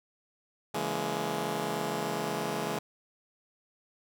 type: chord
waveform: 10% pulse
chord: A# half-diminished seventh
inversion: first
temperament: just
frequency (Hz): 139.85 / 167.82 / 209.8 / 233.1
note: C#3 / E3 / G#3 / A#3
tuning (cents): +16 / +31 / +18 / 0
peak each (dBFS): -30 / -28 / -27 / -31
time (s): 0.74-2.79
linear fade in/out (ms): 5
effects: none